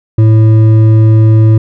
sine tone with hard clipping, 110 Hz, A2, in tune, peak -4 dBFS, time 0.18-1.58 s, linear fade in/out 5 ms, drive 7 dB, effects none

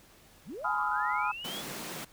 sine linear sweep, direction up, 107 to 3520 Hz, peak -38 dBFS, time 0.45-1.64 s, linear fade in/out 50 ms
sine chord, F half-diminished seventh, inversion first, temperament just, 838.1 / 1005.8 / 1257.2 / 1396.9 Hz, Ab5 / Cb6 / Eb6 / F6, +16 / +31 / +18 / 0 cents, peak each -33 dBFS, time 0.64-1.32 s, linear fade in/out 10 ms
pink high-pass noise, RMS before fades -40 dBFS, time 1.44-2.05 s, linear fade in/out 10 ms, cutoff 140 Hz, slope 48 dB/octave
effects pink hiss -58 dBFS RMS until 2.12 s

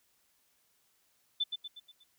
sine tone with echo, 3520 Hz, A7, in tune, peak -27 dBFS, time 1.4-1.44 s, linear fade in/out 10 ms, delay 120 ms, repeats 5, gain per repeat -6 dB, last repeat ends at 2.04 s, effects white hiss -72 dBFS RMS until 2.18 s

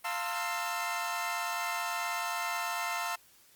25% pulse chord, F major seventh, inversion none, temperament equal with one note detuned, 698.5 / 902.1 / 1046.5 / 1318.5 Hz, F5 / A5 / C6 / E6, 0 / +43 / 0 / 0 cents, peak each -34 dBFS, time 0.04-3.16 s, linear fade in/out 10 ms, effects white hiss -61 dBFS RMS until 3.55 s + Opus 32 kbps

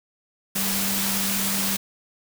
sine tone in noise, 196 Hz, G3, in tune, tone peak -29 dBFS, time 0.55-1.77 s, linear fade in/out 10 ms, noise white, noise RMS -25 dBFS, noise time 0.55-1.77 s, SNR -7 dB, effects none

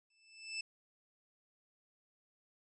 25% pulse tone with exponential growth, 2637 Hz, E7, in tune, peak -32 dBFS, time 0.1-0.61 s, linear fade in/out 5 ms, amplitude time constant 110 ms, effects resampled to 22050 Hz

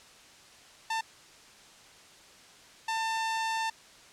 sawtooth tone bursts at uneven times, 895 Hz, A5, 29 cents sharp, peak -25 dBFS, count 2, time 0.9-1.01 / 2.88-3.7 s, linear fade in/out 5 ms, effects white hiss -54 dBFS RMS until 4.12 s + low-pass 7000 Hz 12 dB/octave

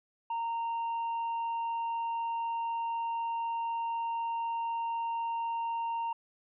triangle tone, 924 Hz, A#5, 16 cents flat, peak -29 dBFS, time 0.3-6.13 s, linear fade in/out 5 ms, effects resampled to 8000 Hz

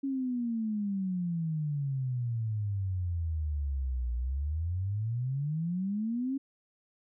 sine exponential two-way sweep, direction down then up, 277.2 to 58.9 to 277.2 Hz, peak -29 dBFS, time 0.03-6.38 s, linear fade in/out 10 ms, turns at 4.14 s, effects none

